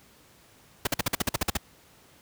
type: noise bursts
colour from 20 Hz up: pink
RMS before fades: -24 dBFS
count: 11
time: 0.85-1.571 s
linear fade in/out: 5 ms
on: 21 ms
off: 49 ms
effects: pink hiss -57 dBFS RMS until 2.21 s + high-pass 60 Hz 12 dB/octave